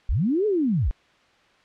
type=linear two-way sweep; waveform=sine; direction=up then down; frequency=30.87 to 440 to 30.87 Hz; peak=-19 dBFS; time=0.09-0.91 s; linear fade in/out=0 ms; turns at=0.46 s; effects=white hiss -58 dBFS RMS until 1.64 s + low-pass 3000 Hz 12 dB/octave